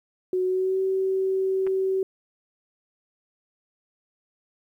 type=tone with pitch glide; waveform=sine; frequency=368.7 to 381.3 Hz; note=F#4 to G4; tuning=-6 to -48 cents; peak=-21 dBFS; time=0.33-2.03 s; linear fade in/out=2 ms; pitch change=+58 cents; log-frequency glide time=0.44-0.8 s
type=clicks; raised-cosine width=0.5 ms; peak=-26 dBFS; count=2; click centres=1.667 / 1.673 s
effects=10-bit